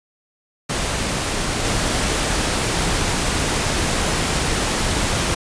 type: noise with level steps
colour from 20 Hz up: pink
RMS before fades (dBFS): -22 / -20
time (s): 0.69-5.35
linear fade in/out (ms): 10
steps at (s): 1.64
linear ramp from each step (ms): 5
effects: resampled to 22050 Hz